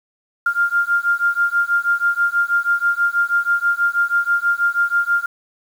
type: beating tone pair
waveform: sine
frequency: 1396.9 / 1403.1 Hz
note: F6 / F6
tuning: 0 / +8 cents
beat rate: 6.2 Hz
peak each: -18 dBFS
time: 0.46-5.26 s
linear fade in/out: 5 ms
effects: 7-bit